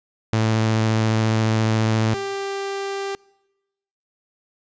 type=tone pair in turn; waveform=sawtooth; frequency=110.7 / 394.5 Hz; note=A2 / G4; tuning=+11 / +11 cents; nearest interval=octave + minor seventh; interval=2200 cents; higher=second; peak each=-13 / -21 dBFS; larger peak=first; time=0.33-2.14 / 2.14-3.15 s; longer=first; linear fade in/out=0 ms; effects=noise-tail reverb RT60 1.0 s tail -25 dB re dry + resampled to 16000 Hz